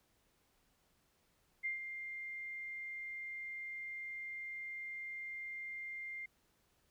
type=tone with ADSR envelope; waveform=sine; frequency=2100 Hz; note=C7; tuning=6 cents sharp; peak=-34 dBFS; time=1.63-6.26 s; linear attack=25 ms; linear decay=130 ms; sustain=-8 dB; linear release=7 ms; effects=pink hiss -75 dBFS RMS until 6.9 s